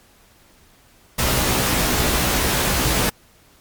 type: noise with comb filter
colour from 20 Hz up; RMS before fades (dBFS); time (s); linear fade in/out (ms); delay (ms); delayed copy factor
pink; -19; 1.18-3.1; 10; 16; +0.75
effects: pink hiss -53 dBFS RMS until 3.6 s + MP3 96 kbps